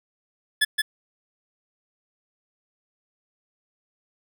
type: tone with echo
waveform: 25% pulse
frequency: 1723 Hz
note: A6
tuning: 37 cents flat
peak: -13 dBFS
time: 0.61-0.65 s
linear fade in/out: 10 ms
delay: 170 ms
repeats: 1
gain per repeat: -3 dB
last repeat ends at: 0.82 s
effects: none